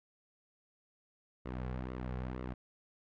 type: tone with flanger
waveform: sawtooth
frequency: 63 Hz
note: B1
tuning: 35 cents sharp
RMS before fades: -40 dBFS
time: 1.45-2.54 s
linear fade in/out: 10 ms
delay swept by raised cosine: 1.2 to 3.3 ms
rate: 2.1 Hz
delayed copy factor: -0.6
effects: low-pass 2000 Hz 12 dB/octave